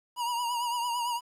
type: tone with vibrato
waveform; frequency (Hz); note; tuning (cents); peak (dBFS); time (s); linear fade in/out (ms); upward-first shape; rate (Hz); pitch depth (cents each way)
square; 957; A#5; +45; -29; 0.16-1.21; 50; triangle; 8.9; 64
effects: resampled to 32000 Hz + 10-bit